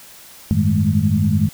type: tone cluster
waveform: sine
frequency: 92.5 / 105.4 / 155 / 202.5 / 213.3 Hz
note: F#2 / G#2 / D#3 / G#3 / G#3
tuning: 0 / +26 / -6 / -43 / +46 cents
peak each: -20 dBFS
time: 0.51-1.49 s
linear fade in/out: 0 ms
effects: white hiss -42 dBFS RMS until 1.53 s